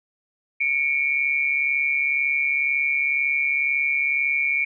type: tone pair together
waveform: sine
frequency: 2227 / 2369 Hz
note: C#7 / D7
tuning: +7 / +14 cents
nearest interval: minor second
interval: 107 cents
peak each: -22 dBFS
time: 0.6-4.65 s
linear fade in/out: 10 ms
effects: none